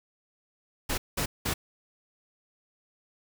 pink noise bursts, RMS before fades -29 dBFS, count 3, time 0.89-1.54 s, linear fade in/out 10 ms, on 90 ms, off 190 ms, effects none

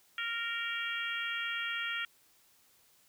harmonic tone, 464.4 Hz, A#4, 7 cents flat, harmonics 3 / 4 / 5 / 6 / 7, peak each -38 / -39 / -40 / -41 / -41 dBFS, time 0.18-2.05 s, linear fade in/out 2 ms, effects white hiss -66 dBFS RMS until 3.08 s

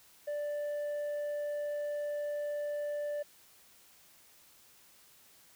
triangle tone with tanh clipping, 587.3 Hz, D5, in tune, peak -34 dBFS, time 0.27-3.23 s, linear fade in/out 10 ms, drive 8 dB, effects white hiss -61 dBFS RMS until 5.55 s

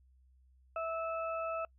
harmonic tone, 654 Hz, E5, 14 cents flat, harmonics 1 / 2 / 4, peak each -36 / -38 / -47 dBFS, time 0.76-1.65 s, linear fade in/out 2 ms, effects noise-tail reverb RT60 0.1 s tail -26 dB re dry + added 64 Hz sine -62 dBFS peak until 1.78 s

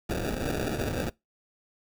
white noise with sample-and-hold, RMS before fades -30 dBFS, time 0.09-1.1 s, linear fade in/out 5 ms, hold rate 1050 Hz, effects noise-tail reverb RT60 0.2 s tail -24 dB re dry

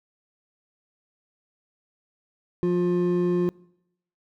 triangle tone pair together, 176.18 / 354.5 Hz, F3 / F4, +15 / +26 cents, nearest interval octave, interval 1211 cents, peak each -22 / -20 dBFS, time 2.63-3.49 s, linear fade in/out 0 ms, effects noise-tail reverb RT60 0.8 s tail -24 dB re dry

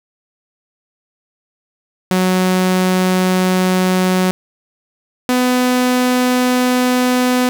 sawtooth tone pair in turn, 184.7 / 250.5 Hz, F#3 / B3, -3 / +25 cents, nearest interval perfect fourth, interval 528 cents, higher second, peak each -8 dBFS, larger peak neither, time 2.11-4.31 / 5.29-7.49 s, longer neither, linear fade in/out 0 ms, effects 8-bit

